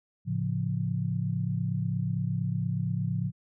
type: chord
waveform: sine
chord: A augmented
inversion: none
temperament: equal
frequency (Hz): 110 / 138.59 / 174.61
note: A2 / C#3 / E#3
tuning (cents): 0 / 0 / 0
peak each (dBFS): -31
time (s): 0.25-3.32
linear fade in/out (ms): 50
effects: none